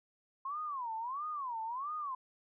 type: tone with vibrato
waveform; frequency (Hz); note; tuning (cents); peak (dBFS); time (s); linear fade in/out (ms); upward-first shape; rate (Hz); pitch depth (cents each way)
sine; 1046.5; C6; 0; -36; 0.45-2.15; 5; sine; 1.5; 290
effects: none